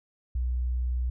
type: tone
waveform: sine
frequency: 61.74 Hz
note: B1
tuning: in tune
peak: -25 dBFS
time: 0.35-1.1 s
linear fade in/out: 5 ms
effects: none